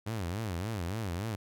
sawtooth tone with vibrato, 98 Hz, G2, in tune, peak -29 dBFS, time 0.06-1.36 s, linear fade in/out 10 ms, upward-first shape sine, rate 3.5 Hz, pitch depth 270 cents each way, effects none

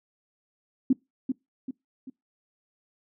sine tone with echo, 261.6 Hz, C4, in tune, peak -16 dBFS, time 0.9-0.93 s, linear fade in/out 5 ms, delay 390 ms, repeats 3, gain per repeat -7 dB, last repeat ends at 2.1 s, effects noise-tail reverb RT60 0.2 s tail -22 dB re dry

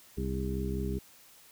harmonic tone with a mistuned harmonic, 65 Hz, C2, 11 cents flat, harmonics 1 / 2 / 3 / 4 / 5 / 6, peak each -34 / -38 / -36 / -42 / -42 / -38 dBFS, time 0.17-0.99 s, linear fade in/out 10 ms, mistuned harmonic 6, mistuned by +56 cents, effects white hiss -57 dBFS RMS until 1.51 s

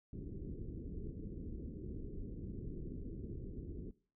pink low-pass noise, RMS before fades -45 dBFS, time 0.13-3.91 s, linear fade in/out 2 ms, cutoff 420 Hz, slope 48 dB/octave, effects noise-tail reverb RT60 0.4 s tail -19 dB re dry

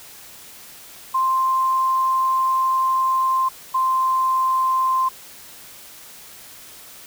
sine tone pair in turn, 1048 / 1043.7 Hz, C6 / C6, +2 / -5 cents, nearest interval unison, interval 7 cents, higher first, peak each -16 dBFS, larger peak neither, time 1.14-3.49 / 3.74-5.09 s, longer first, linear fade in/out 10 ms, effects white hiss -42 dBFS RMS until 7.06 s

